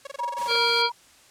sawtooth tone bursts, 554.4 Hz, C#5, in tune, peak -29 dBFS, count 12, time 0.05-0.566 s, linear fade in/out 5 ms, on 21 ms, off 24 ms
sine tone with tremolo, 957 Hz, A#5, 45 cents sharp, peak -24 dBFS, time 0.19-0.92 s, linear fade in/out 5 ms, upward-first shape triangle, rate 5.1 Hz, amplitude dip 60%
white noise, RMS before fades -39 dBFS, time 0.38-0.82 s, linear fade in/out 2 ms
harmonic tone, 466.2 Hz, A#4, in tune, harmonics 1 / 3 / 5 / 7 / 9 / 10, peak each -27 / -27 / -27 / -27 / -27 / -27 dBFS, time 0.47-0.9 s, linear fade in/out 50 ms
effects white hiss -54 dBFS RMS until 1.3 s + low-pass 9000 Hz 12 dB/octave

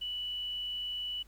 sine tone with quantisation, 2960 Hz, F#7, in tune, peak -34 dBFS, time 0.01-1.23 s, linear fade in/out 10 ms, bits 10, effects added 50 Hz sine -56 dBFS peak until 1.27 s + pink hiss -65 dBFS RMS until 1.27 s

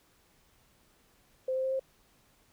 sine tone with pitch steps, 519 / 522.9 / 526.9 / 530.8 Hz, C5 / C5 / C5 / C5, -14 / -1 / +12 / +25 cents, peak -28 dBFS, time 1.48-1.796 s, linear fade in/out 5 ms, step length 79 ms, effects pink hiss -66 dBFS RMS until 2.52 s

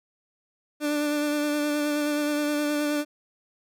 30% pulse tone with vibrato, 295.5 Hz, D4, 11 cents sharp, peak -21 dBFS, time 0.8-3.05 s, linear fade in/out 50 ms, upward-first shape sine, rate 9.5 Hz, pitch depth 19 cents each way, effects none

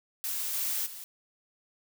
blue noise with level steps, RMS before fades -33 / -31 / -43 dBFS, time 0.24-1.04 s, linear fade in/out 0 ms, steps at 0.53 / 0.85 s, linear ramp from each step 20 ms, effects none

